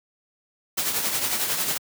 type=noise with tremolo; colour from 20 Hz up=white; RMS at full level=-23 dBFS; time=0.77-1.78 s; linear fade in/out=10 ms; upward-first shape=triangle; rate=11 Hz; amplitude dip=55%; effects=high-pass 100 Hz 12 dB/octave